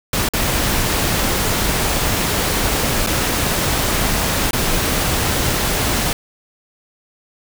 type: noise with dropouts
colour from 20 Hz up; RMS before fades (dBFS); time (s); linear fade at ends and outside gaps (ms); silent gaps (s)
pink; -18; 0.13-6.13; 2; 0.288-0.335 / 3.064-3.071 / 4.509-4.531
effects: none